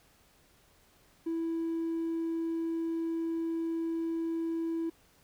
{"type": "tone", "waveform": "triangle", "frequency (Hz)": 329.6, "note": "E4", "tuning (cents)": 0, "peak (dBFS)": -27, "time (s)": [1.26, 4.9], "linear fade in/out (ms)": 10, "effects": ["tanh soft clip ceiling -26 dBFS", "pink hiss -64 dBFS RMS until 5.23 s"]}